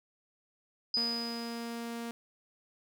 sine tone with exponential decay, 4978 Hz, D#8, in tune, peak -26 dBFS, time 0.94-2.05 s, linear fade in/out 2 ms, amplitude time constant 240 ms
sawtooth tone, 233.4 Hz, A#3, 2 cents sharp, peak -33 dBFS, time 0.97-2.11 s, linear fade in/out 0 ms
effects none

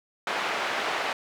pink band-pass noise, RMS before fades -29 dBFS, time 0.27-1.13 s, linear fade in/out 2 ms, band 620 to 2800 Hz, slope 12 dB/octave, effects none

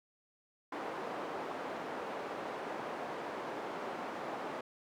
white band-pass noise, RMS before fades -41 dBFS, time 0.72-4.61 s, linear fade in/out 5 ms, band 300 to 850 Hz, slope 12 dB/octave, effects none

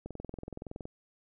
click train, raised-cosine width 2 ms, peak -27 dBFS, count 18, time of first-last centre 0.06-0.854 s, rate 21.4 Hz, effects none

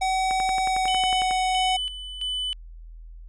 square tone with pitch glide, 757 to 744.9 Hz, F#5 to F#5, +39 to +11 cents, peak -22 dBFS, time 0.01-1.77 s, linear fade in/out 10 ms, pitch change -28 cents, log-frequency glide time 0.64-1.07 s
click train, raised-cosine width 0.5 ms, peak -18 dBFS, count 12, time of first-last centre 0.31-1.31 s, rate 11 Hz
triangle tone with tremolo, 3000 Hz, F#7, 23 cents sharp, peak -24 dBFS, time 0.88-2.53 s, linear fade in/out 0 ms, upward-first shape square, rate 1.5 Hz, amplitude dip 65%
effects added 41 Hz sine -39 dBFS peak until 3.28 s + resampled to 22050 Hz

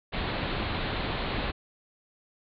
pink low-pass noise, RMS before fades -31 dBFS, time 0.12-1.52 s, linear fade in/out 20 ms, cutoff 4300 Hz, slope 96 dB/octave, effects none

